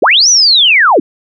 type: linear two-way sweep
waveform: sine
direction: up then down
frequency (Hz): 230 to 6100 to 230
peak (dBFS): -4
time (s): 0.02-1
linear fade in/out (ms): 5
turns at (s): 0.29
effects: none